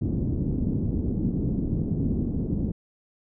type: low-pass noise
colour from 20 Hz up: white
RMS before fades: -26 dBFS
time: 0.01-2.72 s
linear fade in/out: 10 ms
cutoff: 280 Hz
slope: 24 dB/octave
effects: none